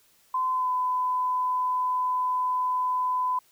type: tone with pitch glide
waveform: sine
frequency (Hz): 1024 to 1006.4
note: C6 to B5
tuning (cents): -38 to +32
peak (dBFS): -23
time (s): 0.34-3.39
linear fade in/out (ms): 5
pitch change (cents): -30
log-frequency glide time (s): 0.52-0.7
effects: white hiss -62 dBFS RMS until 3.51 s